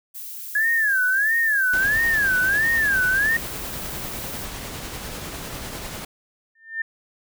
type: noise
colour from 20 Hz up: violet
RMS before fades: -35 dBFS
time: 0.14-4.46 s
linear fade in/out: 20 ms
type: tone with vibrato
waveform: sine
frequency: 1661.2 Hz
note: G#6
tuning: in tune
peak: -17 dBFS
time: 0.55-3.37 s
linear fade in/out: 5 ms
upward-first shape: sine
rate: 1.5 Hz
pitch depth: 190 cents each way
type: noise with tremolo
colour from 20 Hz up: pink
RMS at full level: -32 dBFS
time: 1.73-6.05 s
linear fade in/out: 5 ms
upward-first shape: triangle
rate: 10 Hz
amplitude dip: 30%
type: tone with exponential growth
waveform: sine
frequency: 1800 Hz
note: A6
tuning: 39 cents sharp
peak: -20 dBFS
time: 6.55-6.82 s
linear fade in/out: 5 ms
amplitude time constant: 57 ms
effects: none